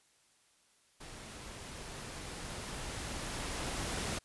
pink noise with level ramp, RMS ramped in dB -49 to -36 dBFS, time 1-4.19 s, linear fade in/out 10 ms, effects white hiss -69 dBFS RMS until 4.24 s + resampled to 24000 Hz

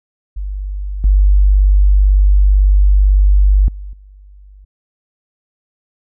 sine tone with level steps, 49 Hz, G1, in tune, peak -19 / -6 / -25 / -37 dBFS, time 0.36-4.65 s, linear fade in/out 10 ms, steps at 1.04 / 3.68 / 3.93 s, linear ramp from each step 2 ms, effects none

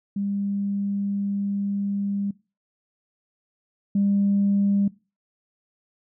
sine tone pair in turn, 200.2 / 200.2 Hz, G3 / G3, +37 / +37 cents, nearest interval unison, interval 0 cents, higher neither, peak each -23 / -17 dBFS, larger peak second, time 0.16-2.31 / 3.95-4.88 s, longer first, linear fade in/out 5 ms, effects noise-tail reverb RT60 0.3 s tail -21 dB re dry + tanh soft clip ceiling -13 dBFS

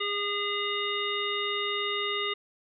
harmonic tone, 408.3 Hz, G#4, 29 cents flat, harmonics 1 / 3 / 5 / 7 / 9, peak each -34 / -34 / -34 / -34 / -34 dBFS, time 0-2.34 s, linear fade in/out 10 ms, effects none

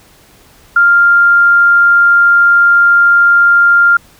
sine tone, 1396.9 Hz, F6, in tune, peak -4 dBFS, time 0.76-3.97 s, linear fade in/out 5 ms, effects pink hiss -44 dBFS RMS until 4.19 s

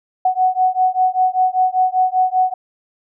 sine beating tone pair, 740 / 745.1 Hz, F#5 / F#5, 0 / +12 cents, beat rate 5.1 Hz, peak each -16 dBFS, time 0.25-2.54 s, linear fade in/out 5 ms, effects none

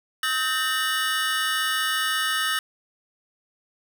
square tone cluster, 1279 / 1557 / 1822 / 2946 / 3557 Hz, D#6 / G6 / A#6 / F#7 / A7, +47 / -12 / -40 / -8 / +18 cents, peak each -29 / -31 / -28 / -29 / -34 dBFS, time 0.23-2.59 s, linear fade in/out 2 ms, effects none

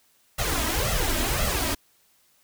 pink noise with flanger, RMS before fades -25 dBFS, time 0.38-1.75 s, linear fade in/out 10 ms, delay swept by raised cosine 1.5 to 3.2 ms, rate 1.9 Hz, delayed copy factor +0.8, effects white hiss -63 dBFS RMS until 2.43 s

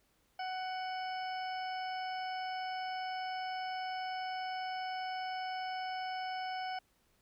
harmonic tone, 745 Hz, F#5, 12 cents sharp, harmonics 1 / 2 / 3 / 4 / 6 / 7, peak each -37 / -46 / -49 / -50 / -58 / -51 dBFS, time 0.39-6.79 s, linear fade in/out 5 ms, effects pink hiss -73 dBFS RMS until 7.21 s

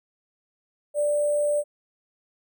sine tone with sample-and-hold, 587.3 Hz, D5, in tune, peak -20 dBFS, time 0.94-1.64 s, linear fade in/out 50 ms, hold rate 8820 Hz, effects none

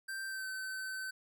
square tone with pitch glide, 1568 to 1531.3 Hz, G6 to G6, 0 to -41 cents, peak -39 dBFS, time 0.08-1.11 s, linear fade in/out 10 ms, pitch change -41 cents, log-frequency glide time 0.26-0.47 s, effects none

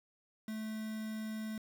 triangle tone with quantisation, 218 Hz, A3, 16 cents flat, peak -36 dBFS, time 0.48-1.58 s, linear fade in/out 2 ms, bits 8, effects none

